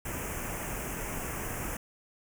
pink band-stop noise, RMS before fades -36 dBFS, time 0.05-1.77 s, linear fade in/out 5 ms, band 2800 to 6000 Hz, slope 48 dB/octave, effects none

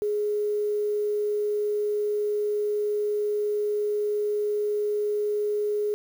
sine tone with quantisation, 417.2 Hz, G#4, 8 cents sharp, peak -23 dBFS, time 0.02-5.94 s, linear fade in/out 0 ms, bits 8, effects none

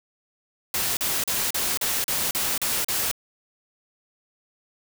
white noise bursts, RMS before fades -25 dBFS, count 9, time 0.74-3.114 s, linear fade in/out 2 ms, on 230 ms, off 38 ms, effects none

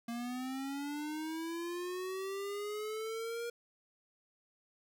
square linear sweep, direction up, 231.7 to 474 Hz, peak -38 dBFS, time 0.08-3.5 s, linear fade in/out 5 ms, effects none

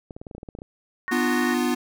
clicks, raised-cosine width 2 ms, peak -24 dBFS, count 12, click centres 0.108 / 0.165 / 0.215 / 0.268 / 0.312 / 0.35 / 0.381 / 0.431 / 0.488 / 0.551 / 0.588 / 0.619 s
harmonic tone, 370 Hz, F#4, in tune, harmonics 3 / 4 / 5, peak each -34 / -36 / -28 dBFS, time 1.08-1.54 s, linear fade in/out 0 ms
square chord, B diminished, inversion none, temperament equal with one note detuned, 246.9 / 299.3 / 349.2 Hz, B3 / D4 / F4, 0 / +33 / 0 cents, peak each -24 / -29 / -27 dBFS, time 1.11-1.75 s, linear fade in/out 10 ms
effects none

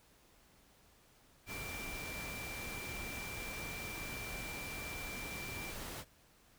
sine tone in noise, 2355 Hz, D7, 4 cents sharp, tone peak -45 dBFS, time 1.46-5.74 s, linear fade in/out 50 ms, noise pink, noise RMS -45 dBFS, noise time 1.46-6.05 s, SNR -3 dB, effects pink hiss -66 dBFS RMS until 6.58 s

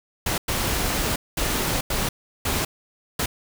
pink noise bursts at uneven times, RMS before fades -24 dBFS, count 6, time 0.26-0.38 / 0.48-1.16 / 1.37-1.81 / 1.9-2.09 / 2.45-2.65 / 3.19-3.26 s, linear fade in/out 5 ms, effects none

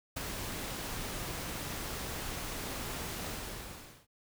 pink noise with ADSR envelope, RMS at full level -36 dBFS, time 0.16-4.07 s, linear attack 10 ms, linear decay 16 ms, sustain -3 dB, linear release 820 ms, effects none

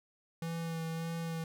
square tone with vibrato, 164.7 Hz, E3, 1 cent flat, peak -36 dBFS, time 0.42-1.44 s, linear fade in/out 2 ms, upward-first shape sine, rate 1.7 Hz, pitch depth 18 cents each way, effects none

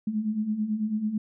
sine beating tone pair, 207.7 / 216.8 Hz, G#3 / A3, 0 / -25 cents, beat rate 9.1 Hz, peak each -32 / -26 dBFS, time 0.07-1.18 s, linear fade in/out 5 ms, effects none

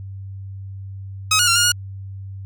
10% pulse tone with pitch steps, 1269 / 1442 / 1375 / 1423 / 1440 Hz, D#6 / F#6 / F6 / F6 / F#6, +34 / -45 / -27 / +32 / -47 cents, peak -5 dBFS, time 1.31-1.72 s, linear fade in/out 5 ms, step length 82 ms, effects added 97 Hz sine -30 dBFS peak until 2.45 s

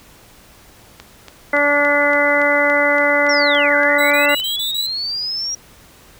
click train, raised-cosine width 0.2 ms, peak -17 dBFS, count 13, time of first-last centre 1-4.399 s, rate 3.53 Hz
harmonic tone, 289 Hz, D4, 28 cents flat, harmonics 1 / 2 / 3 / 4 / 5 / 6 / 7, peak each -24 / -17 / -24 / -24 / -20 / -27 / -16 dBFS, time 1.53-4.35 s, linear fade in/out 5 ms
sine linear two-way sweep, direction down then up, 5700 to 1480 to 5700 Hz, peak -20 dBFS, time 3.29-5.55 s, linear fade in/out 5 ms, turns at 3.76 s
sawtooth tone bursts, 3926 Hz, B7, 11 cents flat, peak -20 dBFS, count 6, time 3.98-4.87 s, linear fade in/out 10 ms, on 130 ms, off 22 ms
effects pink hiss -46 dBFS RMS until 6.19 s

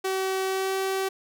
sawtooth tone with pitch glide, 380.7 to 384 Hz, F#4 to G4, +49 to -36 cents, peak -21 dBFS, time 0.04-1.09 s, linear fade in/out 10 ms, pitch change +15 cents, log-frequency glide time 0.45-0.76 s, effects none

